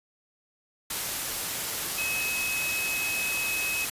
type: tone in noise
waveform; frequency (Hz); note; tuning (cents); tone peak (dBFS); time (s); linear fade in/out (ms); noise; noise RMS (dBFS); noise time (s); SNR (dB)
sine; 2561; D#7; +49; -28; 1.98-3.85; 5; white; -31; 0.9-3.9; 0
effects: resampled to 32000 Hz